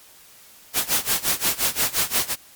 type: noise with tremolo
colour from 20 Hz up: white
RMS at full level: -19 dBFS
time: 0.73-2.36 s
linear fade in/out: 50 ms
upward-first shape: sine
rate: 5.7 Hz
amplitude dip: 90%
effects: white hiss -49 dBFS RMS until 2.55 s + MP3 96 kbps